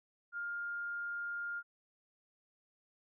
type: tone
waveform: sine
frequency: 1408 Hz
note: F6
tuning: 14 cents sharp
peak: -37 dBFS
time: 0.32-1.63 s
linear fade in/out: 50 ms
effects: none